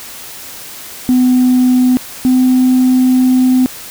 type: tone pair in turn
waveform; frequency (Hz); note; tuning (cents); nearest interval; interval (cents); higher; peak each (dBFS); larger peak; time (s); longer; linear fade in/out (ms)
sine; 252.1 / 255.2; B3 / C4; +36 / -43; unison; 21; second; -5; neither; 1.09-1.97 / 2.25-3.66; second; 0
effects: tanh soft clip ceiling -4 dBFS + white hiss -30 dBFS RMS until 3.9 s